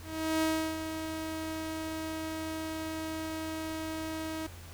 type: tone with ADSR envelope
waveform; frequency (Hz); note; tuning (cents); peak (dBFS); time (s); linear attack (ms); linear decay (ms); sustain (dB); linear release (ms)
sawtooth; 318; D#4; +38; -22; 0.02-4.47; 400; 340; -9; 8
effects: added 86 Hz sine -46 dBFS peak until 4.73 s + pink hiss -51 dBFS RMS until 4.73 s